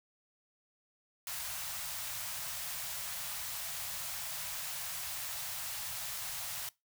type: band-stop noise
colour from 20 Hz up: white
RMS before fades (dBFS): -40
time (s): 1.27-6.69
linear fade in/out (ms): 2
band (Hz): 170 to 590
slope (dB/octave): 48
effects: noise-tail reverb RT60 0.2 s tail -21 dB re dry